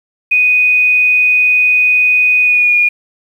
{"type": "tone with pitch glide", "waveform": "sine", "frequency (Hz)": [2489, 2434], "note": ["D#7", "D#7"], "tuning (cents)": [0, -39], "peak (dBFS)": -7, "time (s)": [0.31, 2.89], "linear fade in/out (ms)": 10, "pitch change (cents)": -39, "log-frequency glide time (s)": [2.41, 2.77], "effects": ["7-bit"]}